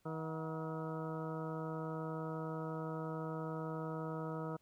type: harmonic tone with a mistuned harmonic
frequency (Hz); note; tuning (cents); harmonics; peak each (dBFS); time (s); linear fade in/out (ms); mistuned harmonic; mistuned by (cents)
159.5; D#3; +43; 1 / 2 / 3 / 4 / 5 / 6 / 7 / 8 / 9; -42 / -46 / -45 / -49 / -54 / -50 / -60 / -49 / -59; 0.05-4.57; 10; 5; -120
effects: pink hiss -75 dBFS RMS until 4.61 s